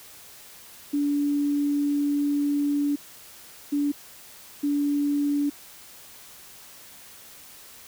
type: tone bursts at uneven times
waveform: sine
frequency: 288.3 Hz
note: D4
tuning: 32 cents flat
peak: -21 dBFS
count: 3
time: 0.93-2.96 / 3.72-3.92 / 4.63-5.5 s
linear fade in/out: 10 ms
effects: white hiss -47 dBFS RMS until 7.87 s